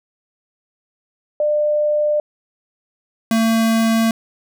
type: tone pair in turn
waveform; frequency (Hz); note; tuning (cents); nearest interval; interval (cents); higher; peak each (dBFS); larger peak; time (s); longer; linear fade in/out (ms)
sine / square; 598 / 225.5; D5 / A3; +31 / +43; octave + perfect fourth; 1688; first; -14; neither; 1.4-2.2 / 3.31-4.11; neither; 2
effects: none